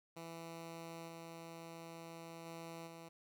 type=tone with level steps; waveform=10% pulse; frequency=165.9 Hz; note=E3; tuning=11 cents sharp; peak=-39 / -41 / -39 / -43 dBFS; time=0.16-3.09 s; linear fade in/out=10 ms; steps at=1.07 / 2.45 / 2.86 s; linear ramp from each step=20 ms; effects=none